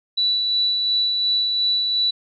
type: tone with tremolo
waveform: sine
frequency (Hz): 3951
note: B7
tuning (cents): 0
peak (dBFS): -16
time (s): 0.17-2.11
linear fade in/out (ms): 10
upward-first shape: sine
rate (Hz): 2.8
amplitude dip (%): 30
effects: none